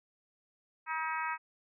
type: harmonic tone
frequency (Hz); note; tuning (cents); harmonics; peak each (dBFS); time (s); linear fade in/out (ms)
318.4; D#4; +40; 3 / 4 / 5 / 6 / 7 / 8; -36 / -38 / -40 / -42 / -43 / -44; 0.86-1.38; 50
effects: none